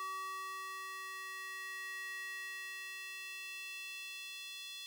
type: tone with high-pass filter sweep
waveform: square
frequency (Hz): 380.6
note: F#4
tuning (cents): +49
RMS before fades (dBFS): -45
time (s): 0-4.86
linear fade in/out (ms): 0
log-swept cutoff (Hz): 1200 to 3300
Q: 3.6
effects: none